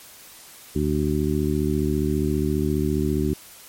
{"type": "harmonic tone", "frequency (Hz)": 74.8, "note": "D2", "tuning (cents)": 32, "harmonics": [1, 2, 3, 4, 5], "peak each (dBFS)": [-26, -26, -26, -26, -26], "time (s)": [0.75, 3.34], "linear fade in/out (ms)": 10, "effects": ["white hiss -45 dBFS RMS until 3.68 s", "MP3 64 kbps"]}